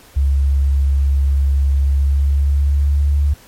sine tone with pitch glide, 69.1 to 71.87 Hz, C#2 to D2, -5 to -37 cents, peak -11 dBFS, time 0.16-3.34 s, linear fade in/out 10 ms, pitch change +68 cents, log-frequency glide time 1.83-3.15 s, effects pink hiss -45 dBFS RMS until 3.47 s + MP3 64 kbps

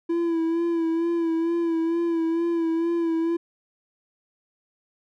triangle tone with vibrato, 333.4 Hz, E4, 20 cents sharp, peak -19 dBFS, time 0.09-3.37 s, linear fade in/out 10 ms, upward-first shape sine, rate 2.2 Hz, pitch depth 38 cents each way, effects none

